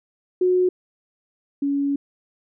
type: tone pair in turn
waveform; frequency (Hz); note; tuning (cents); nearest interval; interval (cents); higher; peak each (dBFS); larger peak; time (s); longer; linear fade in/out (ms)
sine; 364.9 / 281.4; F#4 / C#4; -24 / +26; major third; 450; first; -15 / -19; first; 0.41-0.69 / 1.62-1.96; second; 5
effects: none